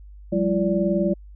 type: tone cluster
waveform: sine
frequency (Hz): 184 / 204.1 / 340.7 / 580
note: F#3 / G#3 / F4 / D5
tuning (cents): -9 / -30 / -43 / -22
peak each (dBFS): -24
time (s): 0.32-1.14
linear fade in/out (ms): 10
effects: added 50 Hz sine -40 dBFS peak until 1.35 s